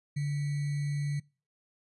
sine tone with sample-and-hold, 144.6 Hz, D3, 27 cents flat, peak -28 dBFS, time 0.16-1.2 s, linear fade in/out 10 ms, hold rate 2100 Hz, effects noise-tail reverb RT60 0.4 s tail -26 dB re dry + resampled to 24000 Hz

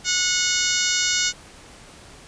harmonic tone with a mistuned harmonic, 730 Hz, F#5, 24 cents flat, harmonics 2 / 3 / 4 / 5 / 6 / 7 / 8 / 9 / 10, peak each -28 / -28 / -28 / -28 / -28 / -28 / -28 / -28 / -28 dBFS, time 0.04-1.33 s, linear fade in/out 50 ms, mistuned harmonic 9, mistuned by -23 cents, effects pink hiss -45 dBFS RMS until 2.27 s + resampled to 22050 Hz

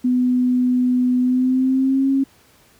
sine tone with pitch glide, 250 to 271.1 Hz, B3 to C#4, +21 to -38 cents, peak -14 dBFS, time 0.04-2.24 s, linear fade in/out 10 ms, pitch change +141 cents, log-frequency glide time 1.2-2.08 s, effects pink hiss -53 dBFS RMS until 2.79 s + high-pass 60 Hz 12 dB/octave

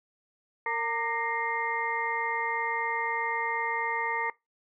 sine tone cluster, 460.8 / 918 / 1190 / 1862 / 2107 Hz, A#4 / A#5 / D6 / A#6 / C7, -20 / -27 / +22 / -2 / +12 cents, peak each -37 / -31 / -37 / -34 / -34 dBFS, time 0.66-4.3 s, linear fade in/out 2 ms, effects noise-tail reverb RT60 0.2 s tail -21 dB re dry

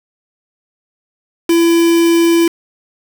triangle tone with quantisation, 336.1 Hz, E4, 34 cents sharp, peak -6 dBFS, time 1.49-2.48 s, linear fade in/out 5 ms, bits 3, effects none

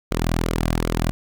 sawtooth tone with flanger, 41.2 Hz, E1, in tune, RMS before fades -22 dBFS, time 0.11-1.11 s, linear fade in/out 0 ms, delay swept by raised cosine 1.1 to 2.3 ms, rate 2.6 Hz, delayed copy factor -0.6, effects none

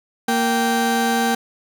30% pulse tone pair together, 232.2 / 781 Hz, A#3 / G5, -7 / -7 cents, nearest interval octave + major sixth, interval 2100 cents, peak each -17 dBFS, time 0.28-1.35 s, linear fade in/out 5 ms, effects none

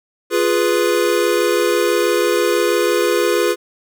square chord, F diminished, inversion none, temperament equal, 349.2 / 415.3 / 493.9 Hz, F4 / Ab4 / Cb5, 0 / 0 / 0 cents, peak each -19 dBFS, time 0.3-3.56 s, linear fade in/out 50 ms, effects none

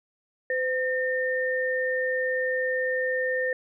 sine tone pair together, 510.6 / 1818 Hz, C5 / A#6, -42 / -44 cents, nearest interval octave + minor seventh, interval 2198 cents, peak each -26 / -27 dBFS, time 0.5-3.53 s, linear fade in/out 2 ms, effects none

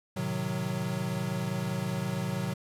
square chord, A diminished seventh, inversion none, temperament equal with one note detuned, 110 / 129.76 / 155.56 / 185 Hz, A2 / C3 / Eb3 / Gb3, 0 / -14 / 0 / 0 cents, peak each -39 / -36 / -37 / -34 dBFS, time 0.16-2.54 s, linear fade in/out 10 ms, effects resampled to 32000 Hz + 10-bit

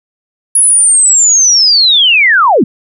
sine linear sweep, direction down, 10548 to 173 Hz, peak -4 dBFS, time 0.55-2.64 s, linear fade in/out 5 ms, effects none

